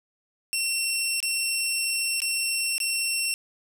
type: tone with dropouts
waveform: 15% pulse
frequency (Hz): 2717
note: F7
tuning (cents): -48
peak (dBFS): -17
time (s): 0.53-3.34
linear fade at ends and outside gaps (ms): 0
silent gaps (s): 1.203-1.228 / 2.203-2.219 / 2.781-2.802
effects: none